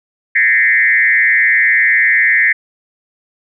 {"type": "tone with frequency modulation", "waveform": "sine", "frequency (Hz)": 1944, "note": "B6", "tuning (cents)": -28, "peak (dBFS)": -8, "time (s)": [0.35, 2.53], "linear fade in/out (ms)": 10, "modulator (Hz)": 120, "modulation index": 1.9, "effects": []}